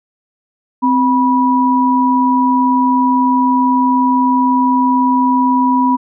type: tone pair together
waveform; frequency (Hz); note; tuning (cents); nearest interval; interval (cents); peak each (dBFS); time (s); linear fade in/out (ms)
sine; 259.1 / 977; C4 / B5; -17 / -19; octave + major seventh; 2298; -12; 0.82-5.97; 20
effects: none